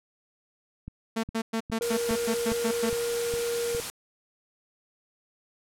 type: click train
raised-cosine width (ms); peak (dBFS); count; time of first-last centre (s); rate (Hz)
5; -25; 8; 0.88-3.749; 2.44
type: tone bursts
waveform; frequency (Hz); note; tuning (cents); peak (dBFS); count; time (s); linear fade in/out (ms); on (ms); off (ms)
sawtooth; 224.9; A3; +38; -22; 10; 1.16-2.9; 10; 75; 110
type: tone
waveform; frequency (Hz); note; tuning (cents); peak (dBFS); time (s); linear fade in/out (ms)
triangle; 471.1; A#4; +18; -25; 1.81-3.8; 0
type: noise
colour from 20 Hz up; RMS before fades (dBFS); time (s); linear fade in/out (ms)
white; -34; 1.82-3.9; 0
effects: low-pass 11000 Hz 12 dB/octave